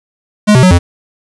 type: tone with pitch steps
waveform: square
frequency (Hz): 209.9 / 128 / 183.9 / 87.1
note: G#3 / C3 / F#3 / F2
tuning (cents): +19 / -38 / -10 / -4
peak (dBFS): -4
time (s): 0.47-0.79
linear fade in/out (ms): 20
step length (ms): 80
effects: resampled to 24000 Hz + 7-bit